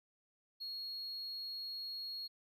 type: tone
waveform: triangle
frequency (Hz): 4305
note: C8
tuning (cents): +49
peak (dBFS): -39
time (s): 0.6-2.28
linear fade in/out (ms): 20
effects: tanh soft clip ceiling -36 dBFS